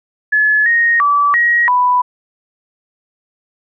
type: tone with pitch steps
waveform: sine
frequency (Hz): 1712 / 1865 / 1154 / 1895 / 991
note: A6 / A#6 / D6 / A#6 / B5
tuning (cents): -48 / 0 / -31 / +28 / +6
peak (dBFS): -9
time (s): 0.32-2.02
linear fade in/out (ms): 10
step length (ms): 340
effects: none